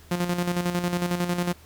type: tone with tremolo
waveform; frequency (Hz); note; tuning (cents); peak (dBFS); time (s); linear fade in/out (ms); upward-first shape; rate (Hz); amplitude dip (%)
sawtooth; 176.1; F3; +15; -18; 0.11-1.53; 5; square; 11; 55
effects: added 78 Hz sine -50 dBFS peak until 1.65 s + pink hiss -53 dBFS RMS until 1.65 s